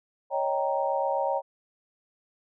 sine chord, Eb dominant seventh, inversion third, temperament equal, 554.4 / 622.3 / 784 / 932.3 Hz, Db5 / Eb5 / G5 / Bb5, 0 / 0 / 0 / 0 cents, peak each -28 / -32 / -30 / -30 dBFS, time 0.3-1.42 s, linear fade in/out 50 ms, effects none

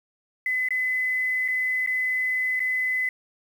sine tone with dropouts, 2019 Hz, B6, 38 cents sharp, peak -22 dBFS, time 0.46-3.09 s, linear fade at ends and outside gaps 2 ms, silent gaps 0.687-0.706 / 1.48-1.484 / 1.863-1.873 / 2.595-2.602 s, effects 8-bit

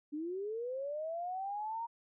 sine linear sweep, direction up, 287.6 to 940 Hz, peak -36 dBFS, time 0.12-1.87 s, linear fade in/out 20 ms, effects none

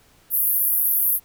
pink band-pass noise, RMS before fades -20 dBFS, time 0.3-1.2 s, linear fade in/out 50 ms, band 11000 to 16000 Hz, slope 96 dB/octave, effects pink hiss -56 dBFS RMS until 1.24 s

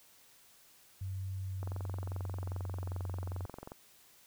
sine tone with pitch glide, 95.3 to 91.37 Hz, G2 to F#2, -48 to -21 cents, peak -36 dBFS, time 1.01-3.46 s, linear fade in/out 5 ms, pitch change -73 cents, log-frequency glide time 1.36-3.08 s
click train, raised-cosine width 1 ms, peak -30 dBFS, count 48, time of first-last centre 1.63-3.719 s, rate 22.5 Hz
effects white hiss -62 dBFS RMS until 4.26 s

